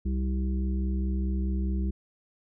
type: harmonic tone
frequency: 64.8 Hz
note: C2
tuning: 16 cents flat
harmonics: 1 / 3 / 5 / 6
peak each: -26 / -32 / -39 / -46 dBFS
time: 0.05-1.91 s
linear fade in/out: 10 ms
effects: none